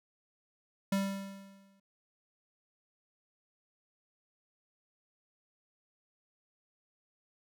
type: tone with exponential decay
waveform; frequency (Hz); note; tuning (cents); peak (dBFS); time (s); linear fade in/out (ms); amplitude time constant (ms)
square; 196; G3; 0; -27; 0.92-1.8; 5; 190
effects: none